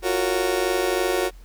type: chord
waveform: 35% pulse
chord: Gb major seventh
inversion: third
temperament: just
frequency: 346.9 / 370 / 462.5 / 555 Hz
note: F4 / Gb4 / Bb4 / Db5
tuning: -12 / 0 / -14 / +2 cents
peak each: -26 / -22 / -26 / -26 dBFS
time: 0.02-1.31 s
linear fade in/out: 50 ms
effects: added 43 Hz sine -41 dBFS peak until 1.44 s + pink hiss -56 dBFS RMS until 1.44 s